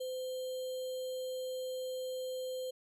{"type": "tone with sample-and-hold", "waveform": "sine", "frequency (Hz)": 512, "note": "C5", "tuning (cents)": -38, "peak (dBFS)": -36, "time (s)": [0, 2.71], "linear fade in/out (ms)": 10, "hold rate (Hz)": 3675, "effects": ["resampled to 32000 Hz"]}